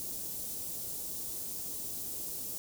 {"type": "band-stop noise", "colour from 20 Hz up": "white", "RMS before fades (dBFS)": -39, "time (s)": [0, 2.58], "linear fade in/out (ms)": 0, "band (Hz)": [460, 6900], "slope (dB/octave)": 12, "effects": []}